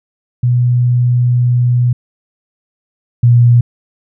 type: tone pair in turn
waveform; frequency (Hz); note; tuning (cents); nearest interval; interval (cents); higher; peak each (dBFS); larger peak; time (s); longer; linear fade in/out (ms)
sine; 122.7 / 120.04; B2 / B2; -11 / -49; unison; 38; first; -8 / -4; second; 0.43-1.93 / 3.23-3.61; first; 5
effects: none